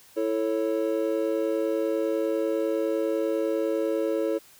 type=chord; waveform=triangle; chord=A major; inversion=second; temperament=just; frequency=330 / 440 / 550 Hz; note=E4 / A4 / C#5; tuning=+2 / 0 / -14 cents; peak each=-26 dBFS; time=0.16-4.39 s; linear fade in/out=20 ms; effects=white hiss -54 dBFS RMS until 4.59 s